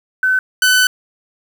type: tone pair in turn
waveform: sine / sawtooth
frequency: 1518 / 1504.9 Hz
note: F#6 / F#6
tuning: +44 / +29 cents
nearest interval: unison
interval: 15 cents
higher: first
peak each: -11 / -6 dBFS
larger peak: second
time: 0.23-0.39 / 0.62-0.87 s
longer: second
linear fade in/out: 2 ms
effects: 7-bit